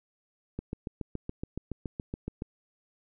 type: click train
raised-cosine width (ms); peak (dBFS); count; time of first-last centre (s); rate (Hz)
3; -21; 14; 0.59-2.421; 7.1
effects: none